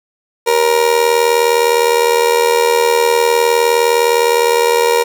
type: tone with amplitude modulation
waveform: 30% pulse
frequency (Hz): 471.5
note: A#4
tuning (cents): +20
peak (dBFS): -4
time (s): 0.46-5.04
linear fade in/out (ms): 20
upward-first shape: sine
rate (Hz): 79.6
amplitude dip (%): 70
effects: none